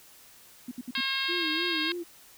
sine tone bursts, 246.9 Hz, B3, in tune, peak -33 dBFS, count 4, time 0.68-1.008 s, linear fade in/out 5 ms, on 34 ms, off 64 ms
harmonic tone, 538 Hz, C5, 48 cents sharp, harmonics 2 / 3 / 4 / 5 / 6 / 7 / 8 / 9, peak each -39 / -34 / -36 / -35 / -34 / -34 / -37 / -39 dBFS, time 0.95-1.92 s, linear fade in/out 2 ms
sine tone with vibrato, 329.6 Hz, E4, in tune, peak -32 dBFS, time 1.28-2.04 s, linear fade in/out 20 ms, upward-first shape sine, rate 3.3 Hz, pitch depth 120 cents each way
effects white hiss -54 dBFS RMS until 2.37 s

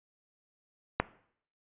click, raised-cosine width 0.5 ms, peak -9 dBFS, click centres 1 s, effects noise-tail reverb RT60 0.6 s tail -18 dB re dry + resampled to 8000 Hz

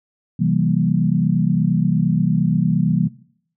sine chord, C dominant seventh, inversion none, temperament equal with one note detuned, 130.81 / 164.81 / 193.41 / 233.1 Hz, C3 / E3 / G3 / Bb3, 0 / 0 / -23 / 0 cents, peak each -22 / -18 / -21 / -23 dBFS, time 0.39-3.08 s, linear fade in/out 10 ms, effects noise-tail reverb RT60 0.6 s tail -18 dB re dry

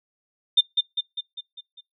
sine tone with echo, 3600 Hz, A7, 39 cents sharp, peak -11 dBFS, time 0.57-0.61 s, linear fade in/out 10 ms, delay 200 ms, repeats 6, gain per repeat -5 dB, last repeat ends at 1.81 s, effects noise-tail reverb RT60 0.2 s tail -24 dB re dry + tanh soft clip ceiling -7 dBFS

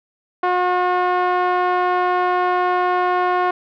5% pulse tone with low-pass filter, 360.8 Hz, F#4, 44 cents flat, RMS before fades -18 dBFS, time 0.43-3.51 s, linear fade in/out 5 ms, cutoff 960 Hz, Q 1.5, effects none

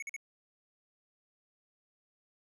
square tone bursts, 2214 Hz, C#7, 3 cents flat, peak -38 dBFS, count 3, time 0-0.164 s, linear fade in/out 2 ms, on 24 ms, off 46 ms, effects low-pass 10000 Hz 12 dB/octave

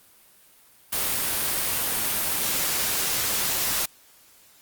white noise, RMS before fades -25 dBFS, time 0.92-3.86 s, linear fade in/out 10 ms, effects white hiss -55 dBFS RMS until 4.61 s + Opus 32 kbps

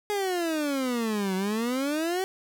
30% pulse exponential two-way sweep, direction down then up, 420 to 185 to 386 Hz, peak -23 dBFS, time 0.1-2.24 s, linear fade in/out 0 ms, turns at 1.35 s, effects none

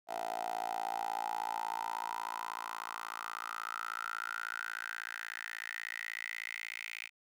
10% pulse tone with high-pass filter sweep, 56.4 Hz, A1, 44 cents sharp, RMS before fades -40 dBFS, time 0.07-7.1 s, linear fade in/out 50 ms, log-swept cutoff 670 to 2300 Hz, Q 7.9, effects none

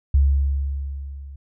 sine tone with level ramp, 69.3 Hz, C#2, in tune, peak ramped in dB -11 to -35 dBFS, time 0.14-1.36 s, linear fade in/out 5 ms, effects none

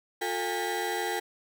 35% pulse tone cluster, 357.1 / 443.8 / 807 / 1957 Hz, F4 / A4 / G#5 / B6, +39 / +15 / -50 / -16 cents, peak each -33 / -33 / -31 / -35 dBFS, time 0.21-1.2 s, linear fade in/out 10 ms, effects none

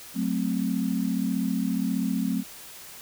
sine chord, F# diminished, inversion none, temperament equal, 185 / 220 / 261.6 Hz, F#3 / A3 / C4, 0 / 0 / 0 cents, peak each -28 dBFS, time 0.14-2.44 s, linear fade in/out 50 ms, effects white hiss -44 dBFS RMS until 3.01 s

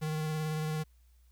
square tone with vibrato, 155.3 Hz, D#3, 3 cents flat, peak -32 dBFS, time 0.01-0.84 s, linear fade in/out 20 ms, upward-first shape triangle, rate 18 Hz, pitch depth 24 cents each way, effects added 60 Hz sine -59 dBFS peak until 1.31 s + white hiss -74 dBFS RMS until 1.31 s

